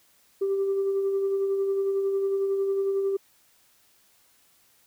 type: tone with tremolo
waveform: sine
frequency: 392 Hz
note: G4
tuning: in tune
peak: -20 dBFS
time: 0.41-3.17 s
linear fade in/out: 10 ms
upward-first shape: sine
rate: 11 Hz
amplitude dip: 35%
effects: tanh soft clip ceiling -19 dBFS + white hiss -62 dBFS RMS until 4.86 s